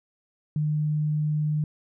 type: tone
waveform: sine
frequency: 151.5 Hz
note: D#3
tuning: 46 cents flat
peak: -22 dBFS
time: 0.56-1.64 s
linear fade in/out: 2 ms
effects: none